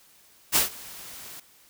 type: noise with ADSR envelope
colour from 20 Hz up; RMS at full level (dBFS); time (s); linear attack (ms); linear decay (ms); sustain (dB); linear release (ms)
white; -19; 0.52-1.4; 39; 130; -23; 5
effects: white hiss -57 dBFS RMS until 1.69 s